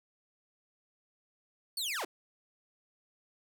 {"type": "linear sweep", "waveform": "sawtooth", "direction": "down", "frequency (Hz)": [4578, 246.9], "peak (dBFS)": -30, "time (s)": [1.77, 2.05], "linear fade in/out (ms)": 5, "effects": ["10-bit"]}